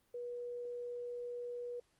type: tone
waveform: sine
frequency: 484.3 Hz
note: B4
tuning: 34 cents flat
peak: -40 dBFS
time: 0.14-1.8 s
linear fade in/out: 5 ms
effects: pink hiss -75 dBFS RMS until 1.99 s + Opus 24 kbps